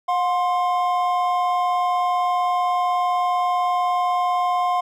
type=tone pair together; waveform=triangle; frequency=720 / 1049.3 Hz; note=F#5 / C6; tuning=-47 / +5 cents; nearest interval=perfect fifth; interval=652 cents; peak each=-18 / -20 dBFS; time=0.08-4.81 s; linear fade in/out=10 ms; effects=none